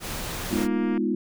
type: noise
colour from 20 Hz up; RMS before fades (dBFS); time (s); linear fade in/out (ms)
pink; -32; 0-0.68; 50
type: chord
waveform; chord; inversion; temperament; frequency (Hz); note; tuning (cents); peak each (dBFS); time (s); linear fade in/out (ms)
sine; F half-diminished seventh; first; equal; 207.7 / 246.9 / 311.1 / 349.2; Ab3 / Cb4 / Eb4 / F4; 0 / 0 / 0 / 0; -27 / -27 / -28 / -28; 0.51-1.15; 5
type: click train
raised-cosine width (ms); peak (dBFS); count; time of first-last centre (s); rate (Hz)
0.5; -23; 96; 0.57-0.976; 234
effects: none